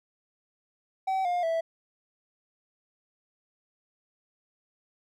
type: tone with pitch steps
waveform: triangle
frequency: 764 / 708.7 / 657.5 Hz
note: G5 / F5 / E5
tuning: -45 / +25 / -5 cents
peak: -23 dBFS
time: 1.07-1.61 s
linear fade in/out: 10 ms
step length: 180 ms
effects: none